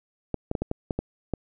clicks, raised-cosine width 2 ms, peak -13 dBFS, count 8, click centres 0.343 / 0.514 / 0.552 / 0.62 / 0.714 / 0.908 / 0.99 / 1.337 s, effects none

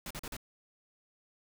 pink noise bursts, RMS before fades -41 dBFS, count 4, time 0.06-0.367 s, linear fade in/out 2 ms, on 46 ms, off 41 ms, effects none

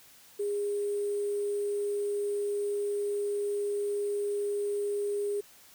sine tone with sample-and-hold, 408.8 Hz, G#4, 27 cents flat, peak -28 dBFS, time 0.39-5.41 s, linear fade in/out 10 ms, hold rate 8820 Hz, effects white hiss -56 dBFS RMS until 5.74 s

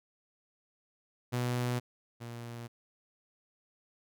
sawtooth tone pair in turn, 122.9 / 118.2 Hz, B2 / A#2, -8 / +24 cents, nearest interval minor second, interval 68 cents, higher first, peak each -26 / -37 dBFS, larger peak first, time 1.32-1.8 / 2.2-2.68 s, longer neither, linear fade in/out 20 ms, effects none

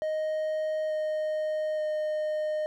triangle tone with pitch steps, 622.3 / 618 / 613.7 Hz, D#5 / D#5 / D#5, 0 / -12 / -24 cents, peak -25 dBFS, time 0.02-2.66 s, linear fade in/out 0 ms, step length 880 ms, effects none

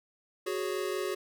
square chord, F# suspended second, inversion none, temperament equal, 370 / 415.3 / 554.4 Hz, F#4 / G#4 / C#5, 0 / 0 / 0 cents, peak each -34 / -36 / -40 dBFS, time 0.46-1.15 s, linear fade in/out 10 ms, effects none

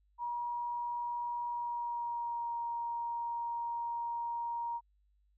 sine tone with pitch glide, 956 to 939.6 Hz, A#5 to A#5, +43 to +13 cents, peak -34 dBFS, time 0.18-4.81 s, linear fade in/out 50 ms, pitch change -30 cents, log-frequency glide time 1.47-2.54 s, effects added 50 Hz sine -68 dBFS peak until 5.37 s

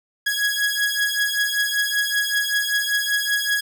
sawtooth beating tone pair, 1661.2 / 1666.4 Hz, G#6 / G#6, 0 / +5 cents, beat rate 5.2 Hz, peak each -19 dBFS, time 0.26-3.61 s, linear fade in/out 10 ms, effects none

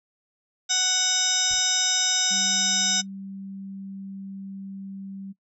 harmonic tone, 742 Hz, F#5, 5 cents sharp, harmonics 1 / 2 / 3 / 4 / 5 / 7 / 8 / 9 / 10, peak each -37 / -32 / -35 / -33 / -25 / -27 / -25 / -37 / -29 dBFS, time 0.69-3.02 s, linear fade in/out 20 ms
brown noise with exponential decay, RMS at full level -38 dBFS, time 1.51-1.7 s, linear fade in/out 0 ms, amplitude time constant 41 ms
sine tone, 194.7 Hz, G3, 12 cents flat, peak -34 dBFS, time 2.3-5.33 s, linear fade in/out 20 ms
effects noise-tail reverb RT60 0.1 s tail -21 dB re dry

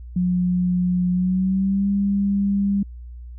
sine tone with pitch glide, 179.7 to 199.39 Hz, F3 to G3, +50 to +30 cents, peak -17 dBFS, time 0.16-2.83 s, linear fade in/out 5 ms, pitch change +180 cents, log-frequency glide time 1.11-1.88 s, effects added 60 Hz sine -34 dBFS peak until 3.38 s

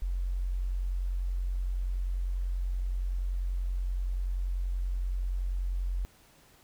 sine tone, 45.22 Hz, F#1, 39 cents flat, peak -28 dBFS, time 0.02-6.05 s, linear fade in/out 0 ms, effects pink hiss -60 dBFS RMS until 6.63 s

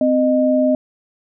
sine tone pair together, 258.5 / 616 Hz, C4 / D#5, -21 / -17 cents, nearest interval octave + minor third, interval 1504 cents, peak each -15 dBFS, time 0.01-0.75 s, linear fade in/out 2 ms, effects none

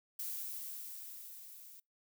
violet noise with level ramp, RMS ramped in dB -40 to -55 dBFS, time 0.19-1.8 s, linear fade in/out 5 ms, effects noise-tail reverb RT60 0.2 s tail -26 dB re dry

